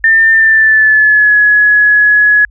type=tone with pitch glide; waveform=sine; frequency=1798 to 1687.3 Hz; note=A6 to G#6; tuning=+37 to +27 cents; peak=-4 dBFS; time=0.04-2.45 s; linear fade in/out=2 ms; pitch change=-110 cents; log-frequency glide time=0.32-1.35 s; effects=added 50 Hz sine -37 dBFS peak until 2.5 s